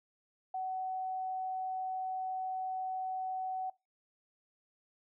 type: tone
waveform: sine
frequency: 751 Hz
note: F#5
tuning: 26 cents sharp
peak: -34 dBFS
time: 0.54-3.7 s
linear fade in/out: 5 ms
effects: noise-tail reverb RT60 0.2 s tail -20 dB re dry